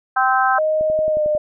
harmonic tone, 259.6 Hz, C4, 13 cents flat, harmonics 3 / 4 / 5 / 6, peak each -17 / -21 / -19 / -20 dBFS, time 0.16-0.59 s, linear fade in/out 10 ms
sine tone with pitch glide, 622.3 to 604.9 Hz, D#5 to D#5, 0 to -49 cents, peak -15 dBFS, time 0.58-1.38 s, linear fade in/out 5 ms, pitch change -49 cents, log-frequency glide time 1.08-1.24 s
click train, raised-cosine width 2 ms, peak -20 dBFS, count 7, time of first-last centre 0.81-1.351 s, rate 11.1 Hz
effects none

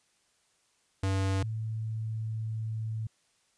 square / sine tone pair in turn, 96.3 / 110.56 Hz, G2 / A2, -30 / +9 cents, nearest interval major second, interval 239 cents, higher second, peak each -27 / -31 dBFS, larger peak first, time 1.03-1.43 / 1.43-3.07 s, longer second, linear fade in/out 5 ms, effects white hiss -70 dBFS RMS until 3.57 s + resampled to 22050 Hz

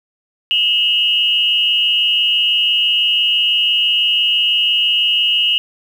sine tone with amplitude modulation, 2876 Hz, F#7, 50 cents flat, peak -8 dBFS, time 0.51-5.58 s, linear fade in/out 0 ms, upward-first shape sine, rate 226 Hz, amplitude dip 80%, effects 7-bit

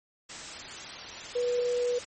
sine tone in noise, 487.7 Hz, B4, 22 cents flat, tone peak -25 dBFS, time 1.35-1.99 s, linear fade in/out 10 ms, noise white, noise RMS -40 dBFS, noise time 0.29-2.05 s, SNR +12 dB, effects MP3 32 kbps

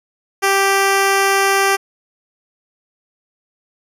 10% pulse tone, 392 Hz, G4, in tune, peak -4 dBFS, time 0.42-1.77 s, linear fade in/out 20 ms, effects resampled to 32000 Hz

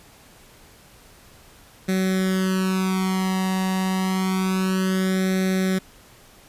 sawtooth tone with flanger, 188.2 Hz, F#3, 30 cents sharp, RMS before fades -22 dBFS, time 1.88-5.79 s, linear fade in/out 10 ms, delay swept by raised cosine 0.51 to 1.06 ms, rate 0.28 Hz, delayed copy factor +1, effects pink hiss -50 dBFS RMS until 6.48 s + resampled to 32000 Hz

